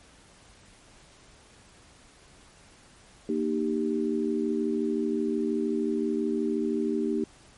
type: chord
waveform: sine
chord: Eb major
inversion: second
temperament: equal with one note detuned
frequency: 233.1 / 306.3 / 392 Hz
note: Bb3 / Eb4 / G4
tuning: 0 / -27 / 0 cents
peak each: -29 dBFS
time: 3.29-7.24 s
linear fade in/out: 2 ms
effects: pink hiss -55 dBFS RMS until 7.57 s + MP3 48 kbps